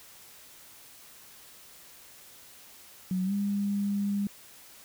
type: tone with pitch glide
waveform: sine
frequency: 185 to 201.7 Hz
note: F#3 to G3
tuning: 0 to +50 cents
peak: -26 dBFS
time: 3.11-4.27 s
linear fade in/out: 2 ms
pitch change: +150 cents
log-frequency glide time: 3.24-3.33 s
effects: white hiss -52 dBFS RMS until 4.84 s